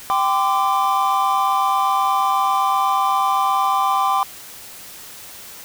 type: chord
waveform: triangle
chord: G suspended fourth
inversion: none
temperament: equal with one note detuned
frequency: 784 / 1026.7 / 1174.7 Hz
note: G5 / C6 / D6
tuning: 0 / -33 / 0 cents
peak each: -18 dBFS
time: 0.1-4.23 s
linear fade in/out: 0 ms
effects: white hiss -38 dBFS RMS until 5.64 s